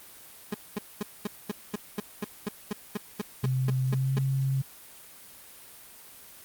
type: tone bursts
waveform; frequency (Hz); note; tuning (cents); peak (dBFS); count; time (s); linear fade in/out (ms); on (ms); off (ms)
30% pulse; 207.7; G#3; 0; -25; 16; 0.52-4.188; 5; 23; 220
type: tone with pitch glide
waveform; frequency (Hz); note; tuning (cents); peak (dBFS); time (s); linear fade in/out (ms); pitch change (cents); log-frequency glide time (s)
sine; 130 to 134.43; C3 to C3; -11 to +47; -24; 3.43-4.62; 10; +58; 3.84-4.15
effects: white hiss -49 dBFS RMS until 6.44 s + Opus 32 kbps

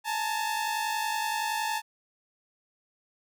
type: tone pair together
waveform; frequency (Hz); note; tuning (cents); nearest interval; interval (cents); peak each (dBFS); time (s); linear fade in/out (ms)
sawtooth; 853.3 / 904; G#5 / A5; +47 / +47; minor second; 100; -27; 0.04-1.82; 50
effects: none

